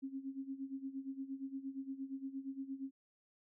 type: tone with tremolo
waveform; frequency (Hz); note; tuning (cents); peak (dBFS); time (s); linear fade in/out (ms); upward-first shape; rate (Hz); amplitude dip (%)
sine; 269.9; C#4; -46; -38; 0.02-2.91; 20; sine; 8.6; 80
effects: none